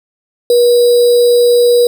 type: tone with sample-and-hold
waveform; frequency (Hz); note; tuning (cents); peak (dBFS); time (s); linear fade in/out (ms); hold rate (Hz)
sine; 482.1; B4; -42; -5; 0.5-1.87; 2; 4410
effects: none